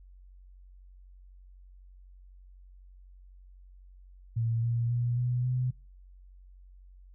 sine tone with pitch steps, 114.6 / 117.41 / 120.3 / 123.25 / 126.28 Hz, A#2 / A#2 / B2 / B2 / B2, -29 / +13 / -45 / -3 / +39 cents, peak -26 dBFS, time 4.36-5.71 s, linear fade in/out 10 ms, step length 270 ms, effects noise-tail reverb RT60 0.3 s tail -24 dB re dry + added 46 Hz sine -50 dBFS peak until 7.14 s

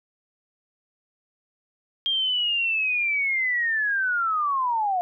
sine linear sweep, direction down, 3223 to 698.5 Hz, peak -21 dBFS, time 2.06-5.01 s, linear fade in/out 0 ms, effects none

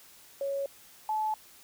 sine tone pair in turn, 554.4 / 863.6 Hz, C#5 / A5, 0 / -33 cents, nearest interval minor sixth, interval 767 cents, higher second, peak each -29 / -27 dBFS, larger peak second, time 0.41-0.66 / 1.09-1.34 s, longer neither, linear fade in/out 2 ms, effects white hiss -55 dBFS RMS until 1.63 s

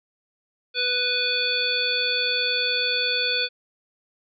harmonic tone, 494.7 Hz, B4, 3 cents sharp, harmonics 1 / 3 / 5 / 7 / 9, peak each -31 / -29 / -27 / -26 / -26 dBFS, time 0.74-3.49 s, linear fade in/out 50 ms, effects none

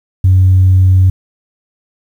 sine tone, 93.2 Hz, F#2, 13 cents sharp, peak -3 dBFS, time 0.24-1.1 s, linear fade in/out 5 ms, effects tanh soft clip ceiling -1 dBFS + 7-bit

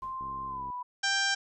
sine tone with pitch glide, 1047 to 988.2 Hz, C6 to B5, +1 to +1 cents, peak -34 dBFS, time 0.02-0.83 s, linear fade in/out 10 ms, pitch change -100 cents, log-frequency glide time 0.47-0.63 s
brown noise with exponential decay, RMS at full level -46 dBFS, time 0.02-0.32 s, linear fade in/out 0 ms, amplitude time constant 65 ms
click train, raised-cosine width 3 ms, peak -37 dBFS, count 34, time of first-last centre 0.21-0.701 s, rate 67.2 Hz
harmonic tone, 788 Hz, G5, 9 cents sharp, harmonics 1 / 2 / 3 / 4 / 5 / 6 / 7 / 8 / 9 / 10, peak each -36 / -28 / -40 / -35 / -39 / -39 / -33 / -39 / -43 / -44 dBFS, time 1.03-1.35 s, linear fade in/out 10 ms
effects none

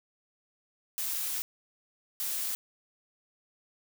blue noise bursts at uneven times, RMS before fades -33 dBFS, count 2, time 0.98-1.42 / 2.2-2.55 s, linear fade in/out 0 ms, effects none

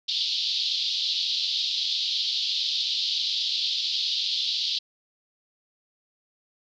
pink band-pass noise, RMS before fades -27 dBFS, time 0.08-4.79 s, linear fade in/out 10 ms, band 3300 to 4700 Hz, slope 48 dB/octave, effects none

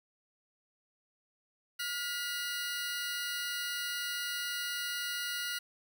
20% pulse tone cluster, 1428 / 1964 / 4825 Hz, F6 / B6 / D8, +38 / -10 / +46 cents, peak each -31 / -35 / -39 dBFS, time 1.79-5.59 s, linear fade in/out 10 ms, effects 11-bit

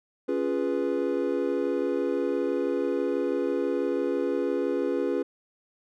triangle chord, C# dominant seventh, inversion none, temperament equal, 277.2 / 349.2 / 415.3 / 493.9 Hz, C#4 / E#4 / G#4 / B4, 0 / 0 / 0 / 0 cents, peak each -28 dBFS, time 0.28-5.23 s, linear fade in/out 10 ms, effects none

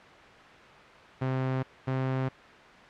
sawtooth tone pair in turn, 130.81 / 131.32 Hz, C3 / C3, 0 / +7 cents, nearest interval unison, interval 7 cents, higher second, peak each -23 dBFS, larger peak neither, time 1.21-1.63 / 1.87-2.29 s, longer neither, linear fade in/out 10 ms, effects white hiss -49 dBFS RMS until 2.89 s + low-pass 2000 Hz 12 dB/octave

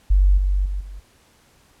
sine tone with level steps, 47.69 Hz, G1, 47 cents flat, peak -11 / -16 / -22 / -32 dBFS, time 0.1-1 s, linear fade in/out 10 ms, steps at 0.37 / 0.65 / 0.8 s, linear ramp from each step 10 ms, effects pink hiss -56 dBFS RMS until 1.8 s + low-pass 12000 Hz 12 dB/octave

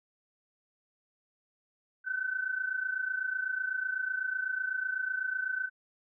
sine tone pair together, 1500 / 1528 Hz, F#6 / G6, +23 / -45 cents, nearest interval unison, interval 32 cents, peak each -35 / -32 dBFS, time 2.04-5.7 s, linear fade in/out 50 ms, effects none

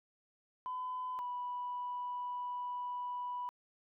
sine tone pair in turn, 1009 / 984.2 Hz, B5 / B5, +37 / -6 cents, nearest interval unison, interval 43 cents, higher first, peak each -36 / -36 dBFS, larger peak neither, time 0.66-1.19 / 1.19-3.49 s, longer second, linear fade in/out 0 ms, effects tanh soft clip ceiling -32 dBFS

